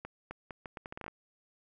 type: accelerating click train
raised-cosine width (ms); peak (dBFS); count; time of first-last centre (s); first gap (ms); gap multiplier
0.5; -26; 12; 0.05-1.08; 260; 0.76
effects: none